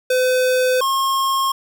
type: tone pair in turn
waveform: square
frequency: 508 / 1077 Hz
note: B4 / C6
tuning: +49 / +50 cents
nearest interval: octave + minor second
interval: 1301 cents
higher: second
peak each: -15 / -17 dBFS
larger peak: first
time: 0.1-0.81 / 0.81-1.52 s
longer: neither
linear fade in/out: 5 ms
effects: 9-bit